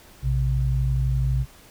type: tone pair together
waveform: sine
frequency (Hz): 58.93 / 130.81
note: A#1 / C3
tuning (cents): +19 / 0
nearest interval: octave + major second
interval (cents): 1381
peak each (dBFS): -22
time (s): 0.22-1.46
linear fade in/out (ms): 50
effects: pink hiss -50 dBFS RMS until 1.7 s